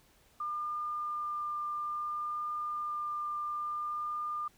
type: tone with vibrato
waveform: sine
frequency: 1201 Hz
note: D6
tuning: 38 cents sharp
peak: -33 dBFS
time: 0.4-4.48 s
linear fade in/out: 5 ms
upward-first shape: triangle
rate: 0.59 Hz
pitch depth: 8 cents each way
effects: pink hiss -65 dBFS RMS until 4.57 s